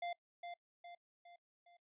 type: tone with echo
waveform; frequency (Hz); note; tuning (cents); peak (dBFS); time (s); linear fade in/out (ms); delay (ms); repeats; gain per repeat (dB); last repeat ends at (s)
square; 696; F5; -6; -40; 0.02-0.13; 5; 410; 4; -6; 1.77
effects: noise-tail reverb RT60 0.1 s tail -22 dB re dry + resampled to 8000 Hz